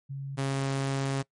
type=tone pair in turn; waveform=sine / sawtooth; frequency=137.5 / 136.31 Hz; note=C#3 / C#3; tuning=-14 / -29 cents; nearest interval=unison; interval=15 cents; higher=first; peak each=-33 / -23 dBFS; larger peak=second; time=0.09-0.37 / 0.37-1.23 s; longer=second; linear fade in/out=20 ms; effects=noise-tail reverb RT60 0.1 s tail -21 dB re dry + MP3 48 kbps